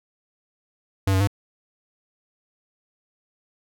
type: tone with pitch steps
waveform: square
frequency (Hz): 96.9 / 94.8 / 100.6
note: G2 / F#2 / G2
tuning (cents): -20 / +43 / +45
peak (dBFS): -18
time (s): 1.07-1.274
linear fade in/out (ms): 5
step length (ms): 68
effects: none